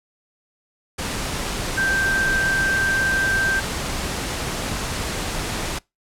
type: tone in noise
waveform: sine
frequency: 1568 Hz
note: G6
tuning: in tune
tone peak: -18 dBFS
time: 1.77-3.6 s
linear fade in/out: 10 ms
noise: pink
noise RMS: -26 dBFS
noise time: 0.98-5.79 s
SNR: +5 dB
effects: noise-tail reverb RT60 0.2 s tail -24 dB re dry + low-pass 10000 Hz 12 dB/octave